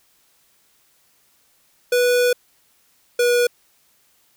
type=tone pair in turn; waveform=square; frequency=490.8 / 484.3 Hz; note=B4 / B4; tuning=-11 / -34 cents; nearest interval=unison; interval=23 cents; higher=first; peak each=-15 dBFS; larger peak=neither; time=1.92-2.33 / 3.19-3.47 s; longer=first; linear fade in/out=5 ms; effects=white hiss -60 dBFS RMS until 4.36 s